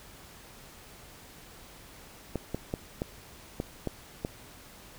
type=clicks; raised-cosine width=2 ms; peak=-17 dBFS; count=7; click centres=2.357 / 2.546 / 2.739 / 3.019 / 3.601 / 3.873 / 4.249 s; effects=pink hiss -51 dBFS RMS until 4.98 s

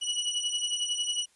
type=beating tone pair; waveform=sawtooth; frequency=2925 / 2936 Hz; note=F#7 / F#7; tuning=-21 / -14 cents; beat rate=11 Hz; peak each=-29 / -27 dBFS; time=0.01-1.26 s; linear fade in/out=20 ms; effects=white hiss -65 dBFS RMS until 1.35 s + resampled to 24000 Hz

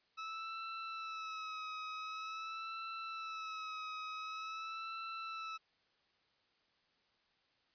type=tone with vibrato; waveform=sawtooth; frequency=1300 Hz; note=E6; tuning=24 cents flat; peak=-38 dBFS; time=0.17-5.58 s; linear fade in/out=20 ms; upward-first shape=sine; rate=0.46 Hz; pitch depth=43 cents each way; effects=white hiss -75 dBFS RMS until 7.74 s + resampled to 11025 Hz

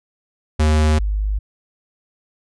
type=tone pair in turn; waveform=square / sine; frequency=77 / 51.05 Hz; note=D#2 / G#1; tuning=-17 / -29 cents; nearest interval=perfect fifth; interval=712 cents; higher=first; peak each=-13 / -17 dBFS; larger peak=first; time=0.59-0.99 / 0.99-1.39 s; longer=neither; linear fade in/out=10 ms; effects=resampled to 22050 Hz

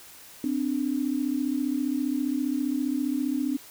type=tone pair together; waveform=sine; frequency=258.8 / 293.8 Hz; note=C4 / D4; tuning=-19 / +1 cents; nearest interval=major second; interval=220 cents; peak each=-27 dBFS; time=0.44-3.57 s; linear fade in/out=2 ms; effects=white hiss -48 dBFS RMS until 3.7 s

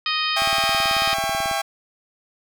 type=harmonic tone; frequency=622.3 Hz; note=D#5; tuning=in tune; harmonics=2 / 3 / 4 / 5 / 6 / 7 / 8; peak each=-26 / -30 / -27 / -27 / -29 / -32 / -29 dBFS; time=0.06-1.14 s; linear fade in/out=2 ms
type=chord; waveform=sawtooth; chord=C# diminished; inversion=first; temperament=just; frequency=665.2 / 798.3 / 1108.7 Hz; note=E5 / G5 / C#6; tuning=+16 / +31 / 0 cents; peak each=-23 / -20 / -26 dBFS; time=0.36-1.62 s; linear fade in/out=10 ms
type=click train; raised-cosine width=3 ms; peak=-23 dBFS; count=21; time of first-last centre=0.42-1.513 s; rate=18.3 Hz
effects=none

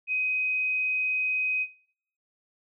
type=tone; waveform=sine; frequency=2516 Hz; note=D#7; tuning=19 cents sharp; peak=-24 dBFS; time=0.07-1.67 s; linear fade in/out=50 ms; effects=noise-tail reverb RT60 0.6 s tail -20 dB re dry

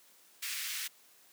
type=high-pass noise; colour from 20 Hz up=pink; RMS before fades=-38 dBFS; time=0.42-0.88 s; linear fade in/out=10 ms; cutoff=1800 Hz; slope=24 dB/octave; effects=white hiss -62 dBFS RMS until 1.32 s + high-pass 200 Hz 12 dB/octave

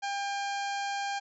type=harmonic tone with a mistuned harmonic; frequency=800 Hz; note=G5; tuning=35 cents sharp; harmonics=1 / 2 / 3 / 4 / 5 / 6 / 7 / 8 / 9; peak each=-32 / -38 / -42 / -44 / -46 / -48 / -49 / -50 / -51 dBFS; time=0.02-1.2 s; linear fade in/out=20 ms; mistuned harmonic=5; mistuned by=+88 cents; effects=none

